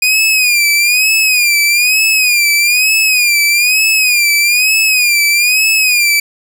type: tone with vibrato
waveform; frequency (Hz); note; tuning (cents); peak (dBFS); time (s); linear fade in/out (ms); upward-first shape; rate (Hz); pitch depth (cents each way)
sawtooth; 2456; D#7; -23; -5; 0.02-6.2; 5; sine; 1.1; 100
effects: none